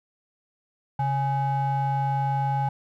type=ring-modulated tone; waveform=triangle; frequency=347.4 Hz; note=F4; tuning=9 cents flat; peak=-17 dBFS; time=0.99-2.69 s; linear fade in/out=5 ms; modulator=484 Hz; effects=none